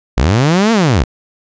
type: linear two-way sweep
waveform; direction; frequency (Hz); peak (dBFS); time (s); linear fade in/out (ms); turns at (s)
sawtooth; up then down; 49.91 to 234.4 to 49.91; -5; 0.17-1.04; 10; 0.72
effects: resampled to 16000 Hz